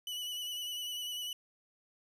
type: tone with vibrato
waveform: 40% pulse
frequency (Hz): 2960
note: F#7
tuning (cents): 0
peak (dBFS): -36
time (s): 0.07-1.33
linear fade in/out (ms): 2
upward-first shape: square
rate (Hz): 10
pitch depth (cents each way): 22
effects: none